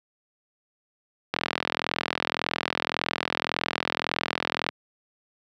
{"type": "click train", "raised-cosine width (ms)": 0.3, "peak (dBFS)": -7, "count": 141, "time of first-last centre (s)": [1.34, 4.689], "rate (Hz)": 41.8, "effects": ["high-pass 150 Hz 12 dB/octave"]}